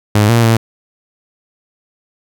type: tone with pitch steps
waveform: sawtooth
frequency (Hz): 105 / 117 / 113.7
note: G#2 / A#2 / A#2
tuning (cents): +19 / +7 / -43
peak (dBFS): -4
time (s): 0.15-0.57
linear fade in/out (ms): 5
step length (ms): 140
effects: none